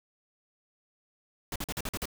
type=noise bursts; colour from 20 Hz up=pink; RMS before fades=-34 dBFS; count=7; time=1.52-2.056 s; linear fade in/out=2 ms; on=38 ms; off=45 ms; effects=none